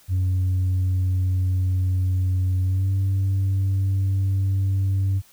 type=tone with pitch glide; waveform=sine; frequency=92.5 to 96.65 Hz; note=F#2 to G2; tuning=0 to -24 cents; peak=-16 dBFS; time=0.08-5.22 s; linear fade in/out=50 ms; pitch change=+76 cents; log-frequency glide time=2.64-2.9 s; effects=tanh soft clip ceiling -17 dBFS + white hiss -54 dBFS RMS until 5.32 s